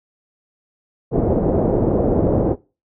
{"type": "low-pass noise", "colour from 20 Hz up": "white", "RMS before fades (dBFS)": -17, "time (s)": [1.11, 2.56], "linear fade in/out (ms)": 50, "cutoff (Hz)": 540, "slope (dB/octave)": 24, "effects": ["noise-tail reverb RT60 0.3 s tail -21 dB re dry"]}